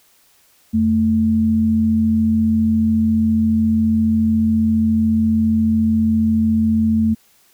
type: tone pair together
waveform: sine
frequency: 88.42 / 221.4 Hz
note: F2 / A3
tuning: +22 / +11 cents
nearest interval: octave + major third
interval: 1589 cents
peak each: -22 / -13 dBFS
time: 0.73-7.15 s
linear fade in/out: 20 ms
effects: white hiss -55 dBFS RMS until 7.53 s